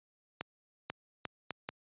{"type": "accelerating click train", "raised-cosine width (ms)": 0.3, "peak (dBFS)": -20, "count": 5, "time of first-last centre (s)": [0.41, 1.69], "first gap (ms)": 490, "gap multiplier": 0.72, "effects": ["high-pass 100 Hz 12 dB/octave", "resampled to 8000 Hz"]}